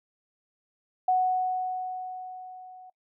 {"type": "tone with level ramp", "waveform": "sine", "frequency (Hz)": 740, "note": "F#5", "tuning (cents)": 0, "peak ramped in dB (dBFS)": [-19, -45], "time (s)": [1.08, 2.9], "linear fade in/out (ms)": 5, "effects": ["noise-tail reverb RT60 0.1 s tail -21 dB re dry"]}